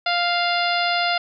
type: harmonic tone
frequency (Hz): 698.5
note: F5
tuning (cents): 0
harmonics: 1 / 2 / 3 / 4 / 5 / 6 / 7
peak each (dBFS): -22 / -25 / -27 / -28 / -29 / -30 / -30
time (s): 0.06-1.18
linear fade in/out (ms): 5
effects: none